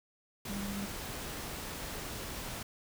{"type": "tone in noise", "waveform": "sine", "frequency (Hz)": 200, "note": "G3", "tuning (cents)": 35, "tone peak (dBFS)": -37, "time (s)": [0.49, 0.86], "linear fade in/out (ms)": 5, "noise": "pink", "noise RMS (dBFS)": -41, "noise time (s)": [0.45, 2.63], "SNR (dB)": 1, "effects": []}